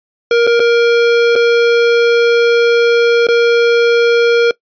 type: tone with dropouts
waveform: square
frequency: 470 Hz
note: A#4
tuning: 14 cents sharp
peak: -8 dBFS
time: 0.31-4.51 s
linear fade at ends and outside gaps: 2 ms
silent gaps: 0.468-0.473 / 0.596-0.601 / 1.355-1.36 / 3.269-3.286 s
effects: noise-tail reverb RT60 0.1 s tail -21 dB re dry + resampled to 11025 Hz